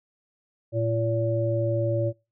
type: harmonic tone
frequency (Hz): 114.1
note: A#2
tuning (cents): -37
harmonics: 1 / 3 / 5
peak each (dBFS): -25 / -30 / -26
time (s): 0.72-2.13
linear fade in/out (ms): 50
effects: noise-tail reverb RT60 0.3 s tail -25 dB re dry